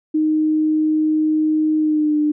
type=tone with pitch glide; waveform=sine; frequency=309.9 to 299.9 Hz; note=D#4 to D4; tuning=-7 to +36 cents; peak=-14 dBFS; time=0.14-2.32 s; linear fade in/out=10 ms; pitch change=-57 cents; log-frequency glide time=1.78-2.18 s; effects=none